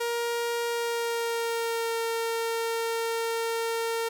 sawtooth tone with pitch glide, 470.8 to 457.9 Hz, A#4 to A#4, +17 to -31 cents, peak -23 dBFS, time 0-4.09 s, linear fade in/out 10 ms, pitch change -48 cents, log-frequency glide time 0.67-1.98 s, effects none

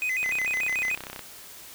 triangle tone with vibrato, 2255 Hz, C#7, 29 cents sharp, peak -23 dBFS, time 0.02-0.95 s, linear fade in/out 0 ms, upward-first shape square, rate 6.8 Hz, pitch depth 180 cents each way
click train, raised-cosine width 0.3 ms, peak -20 dBFS, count 32, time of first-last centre 0.23-1.193 s, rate 32.2 Hz
effects white hiss -45 dBFS RMS until 1.74 s

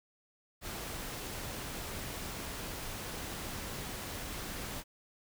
pink noise, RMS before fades -41 dBFS, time 0.61-4.84 s, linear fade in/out 50 ms, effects none

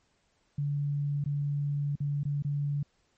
sine tone with dropouts, 143.9 Hz, D3, 35 cents flat, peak -27 dBFS, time 0.58-2.83 s, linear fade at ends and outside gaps 5 ms, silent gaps 1.241-1.259 / 1.956-2.003 / 2.234-2.252 / 2.424-2.447 s, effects pink hiss -71 dBFS RMS until 3.17 s + MP3 32 kbps

